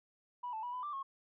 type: tone with pitch steps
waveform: sine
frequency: 979 / 878 / 975 / 1000 / 1177 / 1088 Hz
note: B5 / A5 / B5 / B5 / D6 / C#6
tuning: -15 / -4 / -23 / +21 / +3 / -33 cents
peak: -37 dBFS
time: 0.43-1.03 s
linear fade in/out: 10 ms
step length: 100 ms
effects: tanh soft clip ceiling -33 dBFS